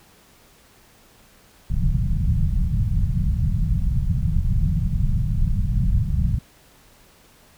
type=low-pass noise; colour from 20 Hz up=pink; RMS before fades=-20 dBFS; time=1.7-6.39 s; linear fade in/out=5 ms; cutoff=180 Hz; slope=48 dB/octave; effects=pink hiss -53 dBFS RMS until 7.57 s